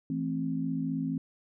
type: chord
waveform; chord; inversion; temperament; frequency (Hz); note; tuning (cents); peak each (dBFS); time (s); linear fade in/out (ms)
sine; A minor; second; just; 165 / 220 / 264; E3 / A3 / C4; +2 / 0 / +16; -33 / -37 / -31; 0.1-1.18; 2
effects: none